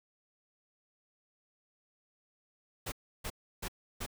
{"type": "noise bursts", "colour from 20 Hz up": "pink", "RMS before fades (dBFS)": -38, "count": 4, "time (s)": [2.86, 4.064], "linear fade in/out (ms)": 10, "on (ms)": 61, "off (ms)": 320, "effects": []}